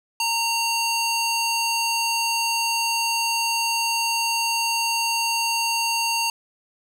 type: tone with band-pass filter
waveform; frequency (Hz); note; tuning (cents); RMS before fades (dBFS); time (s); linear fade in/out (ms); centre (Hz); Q
square; 920; A#5; -23; -23; 0.2-6.3; 2; 5100; 0.72
effects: 7-bit